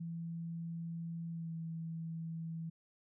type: tone with pitch glide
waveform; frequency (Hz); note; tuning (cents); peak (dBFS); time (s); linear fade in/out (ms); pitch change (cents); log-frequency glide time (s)
sine; 166.9 to 163.75; E3 to E3; +22 to -11; -39; 0-2.7; 10; -33; 1.3-1.53
effects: none